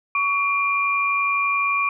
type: tone pair together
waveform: sine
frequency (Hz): 1127.9 / 2390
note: C#6 / D7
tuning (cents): +30 / +30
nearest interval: octave + minor second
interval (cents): 1300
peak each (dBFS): -21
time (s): 0.15-1.89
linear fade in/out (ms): 2
effects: none